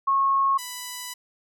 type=tone pair in turn; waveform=sine / 5% pulse; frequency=1092 / 991.3 Hz; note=C#6 / B5; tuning=-26 / +6 cents; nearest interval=major second; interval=168 cents; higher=first; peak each=-18 / -21 dBFS; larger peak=first; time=0.07-0.58 / 0.58-1.14 s; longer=second; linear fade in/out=10 ms; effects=none